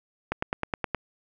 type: click train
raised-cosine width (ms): 0.5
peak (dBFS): -11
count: 7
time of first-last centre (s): 0.32-0.947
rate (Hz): 9.57
effects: none